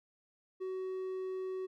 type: tone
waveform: triangle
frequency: 375.2 Hz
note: F#4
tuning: 24 cents sharp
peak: -34 dBFS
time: 0.6-1.67 s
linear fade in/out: 20 ms
effects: none